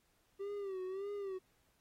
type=tone with vibrato; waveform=triangle; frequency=389 Hz; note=G4; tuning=13 cents flat; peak=-37 dBFS; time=0.39-1.39 s; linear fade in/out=20 ms; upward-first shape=sine; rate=1.7 Hz; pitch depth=89 cents each way; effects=pink hiss -75 dBFS RMS until 1.8 s + AAC 48 kbps